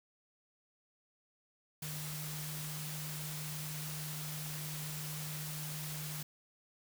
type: tone in noise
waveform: sine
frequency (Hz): 151.8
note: D#3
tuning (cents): -42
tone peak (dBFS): -42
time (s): 1.82-6.23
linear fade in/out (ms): 5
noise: white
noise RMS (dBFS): -44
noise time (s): 1.82-6.23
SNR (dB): -1
effects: none